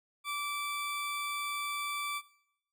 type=tone; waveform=20% pulse; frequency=1163 Hz; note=D6; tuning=17 cents flat; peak=-29 dBFS; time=0.24-2.22 s; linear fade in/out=50 ms; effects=noise-tail reverb RT60 0.7 s tail -18 dB re dry